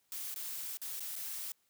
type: noise with dropouts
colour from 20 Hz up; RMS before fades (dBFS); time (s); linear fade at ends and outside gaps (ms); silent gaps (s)
blue; -41; 0.12-1.52; 1; 0.342-0.36 / 0.771-0.816 / 0.996-1.004 / 1.156-1.162
effects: white hiss -75 dBFS RMS until 1.69 s